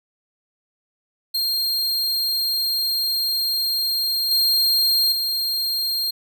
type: tone with level steps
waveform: 45% pulse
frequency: 4208 Hz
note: C8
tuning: 9 cents sharp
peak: -19 / -15 / -20 dBFS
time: 1.34-6.11 s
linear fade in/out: 10 ms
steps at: 4.31 / 5.12 s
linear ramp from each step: 2 ms
effects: none